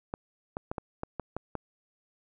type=clicks; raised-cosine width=1 ms; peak=-19 dBFS; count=8; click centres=0.139 / 0.569 / 0.715 / 0.782 / 1.034 / 1.197 / 1.366 / 1.553 s; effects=none